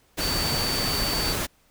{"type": "tone in noise", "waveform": "sine", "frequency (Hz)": 4560, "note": "C#8", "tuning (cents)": 48, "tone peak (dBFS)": -27, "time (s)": [0.2, 1.34], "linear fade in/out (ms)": 20, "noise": "pink", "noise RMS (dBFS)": -27, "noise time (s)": [0.17, 1.47], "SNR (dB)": -3, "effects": ["pink hiss -62 dBFS RMS until 1.7 s"]}